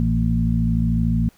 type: harmonic tone with a mistuned harmonic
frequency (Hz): 57.1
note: A#1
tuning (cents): -35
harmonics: 1 / 2 / 3 / 4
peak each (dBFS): -22 / -22 / -22 / -22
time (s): 0-1.29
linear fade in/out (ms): 0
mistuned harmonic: 3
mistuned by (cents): -39
effects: pink hiss -56 dBFS RMS until 1.37 s